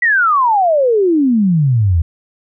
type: exponential sweep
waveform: sine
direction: down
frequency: 1975.5 to 77.78 Hz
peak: -9 dBFS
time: 0.02-2.02 s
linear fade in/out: 5 ms
effects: none